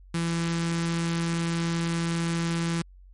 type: tone with notch filter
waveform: sawtooth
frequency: 167.8 Hz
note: E3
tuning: 31 cents sharp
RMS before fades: -27 dBFS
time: 0.14-2.82 s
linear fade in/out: 5 ms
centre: 620 Hz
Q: 0.9
effects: added 46 Hz sine -47 dBFS peak until 3.13 s + MP3 48 kbps